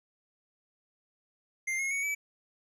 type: tone with pitch steps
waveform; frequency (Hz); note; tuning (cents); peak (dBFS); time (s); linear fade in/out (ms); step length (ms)
square; 2099 / 2163 / 2229 / 2297; C7 / C#7 / C#7 / D7; +5 / -43 / +9 / -39; -30; 1.67-2.15; 10; 120
effects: low-pass 11000 Hz 12 dB/octave + 11-bit